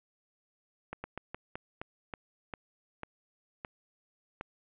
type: slowing click train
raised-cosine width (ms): 0.5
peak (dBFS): -23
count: 11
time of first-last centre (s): 0.93-4.411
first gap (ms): 110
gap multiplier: 1.24
effects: resampled to 8000 Hz + 9-bit